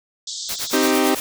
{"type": "band-pass noise", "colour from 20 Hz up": "pink", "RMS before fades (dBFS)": -30, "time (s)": [0.27, 0.91], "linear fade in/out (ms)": 5, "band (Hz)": [3400, 7800], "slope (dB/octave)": 96}
{"type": "noise with tremolo", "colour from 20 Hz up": "white", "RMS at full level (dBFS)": -26, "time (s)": [0.49, 1.2], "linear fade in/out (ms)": 0, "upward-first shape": "sine", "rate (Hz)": 9, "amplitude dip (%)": 100}
{"type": "chord", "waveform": "sawtooth", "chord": "C minor", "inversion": "none", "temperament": "equal", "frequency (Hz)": [261.6, 311.1, 392], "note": ["C4", "Eb4", "G4"], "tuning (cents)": [0, 0, 0], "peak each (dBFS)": -16, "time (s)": [0.73, 1.15], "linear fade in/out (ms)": 5}
{"effects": []}